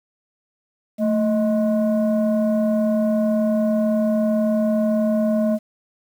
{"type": "tone pair together", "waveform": "sine", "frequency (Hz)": [221.7, 627], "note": ["A3", "D#5"], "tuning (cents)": [13, 13], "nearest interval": "octave + tritone", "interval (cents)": 1800, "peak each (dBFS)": [-16, -19], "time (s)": [0.98, 5.59], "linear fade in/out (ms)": 50, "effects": ["tanh soft clip ceiling -13 dBFS", "8-bit"]}